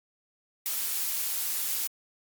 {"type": "noise", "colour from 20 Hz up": "blue", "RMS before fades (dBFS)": -30, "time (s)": [0.66, 1.87], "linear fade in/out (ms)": 0, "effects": ["Opus 48 kbps"]}